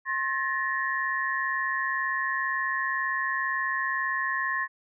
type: tone cluster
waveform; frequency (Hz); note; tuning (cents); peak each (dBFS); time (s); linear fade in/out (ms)
sine; 1066 / 1731 / 1871; C6 / A6 / A#6; +32 / -29 / +6; -30; 0.05-4.68; 50
effects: none